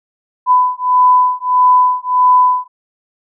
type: beating tone pair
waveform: sine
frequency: 1000 / 1001.6 Hz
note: B5 / B5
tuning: +21 / +24 cents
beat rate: 1.6 Hz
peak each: -11 dBFS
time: 0.46-2.68 s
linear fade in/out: 50 ms
effects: none